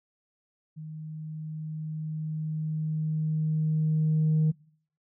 sine tone with level ramp, 155.9 Hz, D#3, 4 cents sharp, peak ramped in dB -37 to -18 dBFS, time 0.76-4.52 s, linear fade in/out 20 ms, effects noise-tail reverb RT60 0.6 s tail -25 dB re dry + tanh soft clip ceiling -18 dBFS

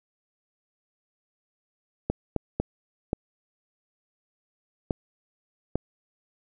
clicks, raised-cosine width 2 ms, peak -11 dBFS, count 6, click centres 2.1 / 2.363 / 2.6 / 3.131 / 4.908 / 5.756 s, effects none

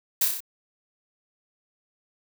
blue noise with echo, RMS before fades -21 dBFS, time 0.21-0.25 s, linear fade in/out 5 ms, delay 31 ms, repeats 5, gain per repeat -3 dB, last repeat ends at 0.405 s, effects none

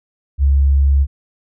sine tone, 69.3 Hz, C#2, in tune, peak -9 dBFS, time 0.38-1.07 s, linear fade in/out 50 ms, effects none

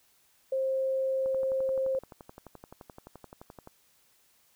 sine tone, 530 Hz, C5, 22 cents sharp, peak -26 dBFS, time 0.52-1.99 s, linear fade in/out 5 ms
click train, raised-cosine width 1 ms, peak -31 dBFS, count 29, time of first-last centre 1.26-3.674 s, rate 11.6 Hz
effects white hiss -66 dBFS RMS until 4.55 s

